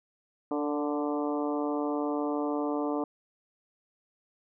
harmonic tone with a mistuned harmonic, 146.83 Hz, D3, in tune, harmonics 2 / 3 / 4 / 5 / 6 / 7 / 8, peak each -30 / -34 / -36 / -38 / -40 / -41 / -42 dBFS, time 0.51-3.04 s, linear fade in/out 2 ms, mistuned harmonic 3, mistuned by +21 cents, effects none

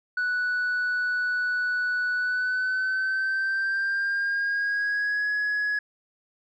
sine tone with pitch glide, 1480 to 1680.5 Hz, F#6 to G#6, 0 to +20 cents, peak -21 dBFS, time 0.17-5.79 s, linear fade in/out 5 ms, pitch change +220 cents, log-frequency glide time 2.15-5.3 s, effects tanh soft clip ceiling -22 dBFS

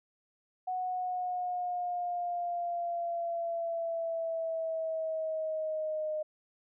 sine linear sweep, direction down, 739 to 614 Hz, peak -31 dBFS, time 0.67-6.23 s, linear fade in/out 10 ms, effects none

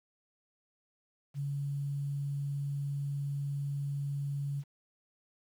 sine tone with quantisation, 141.4 Hz, C#3, 35 cents sharp, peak -32 dBFS, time 1.34-4.64 s, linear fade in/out 50 ms, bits 10, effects none

